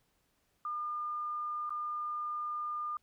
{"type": "tone with dropouts", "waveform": "sine", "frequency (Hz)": 1208, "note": "D6", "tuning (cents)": 48, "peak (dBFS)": -34, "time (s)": [0.65, 2.97], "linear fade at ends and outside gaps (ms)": 2, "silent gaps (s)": [1.695, 1.705], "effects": ["pink hiss -75 dBFS RMS until 3.02 s"]}